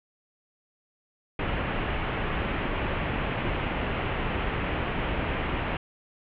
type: low-pass noise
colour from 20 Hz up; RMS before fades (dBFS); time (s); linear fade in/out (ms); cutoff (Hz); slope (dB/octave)
pink; -29; 1.39-5.77; 2; 3000; 48
effects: none